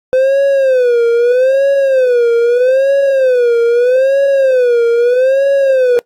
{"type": "tone with vibrato", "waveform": "triangle", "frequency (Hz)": 509, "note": "C5", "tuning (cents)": -48, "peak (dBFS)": -5, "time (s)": [0.13, 5.99], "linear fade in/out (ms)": 0, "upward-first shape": "sine", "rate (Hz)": 0.79, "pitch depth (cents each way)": 150, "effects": ["noise-tail reverb RT60 0.1 s tail -22 dB re dry", "AAC 48 kbps"]}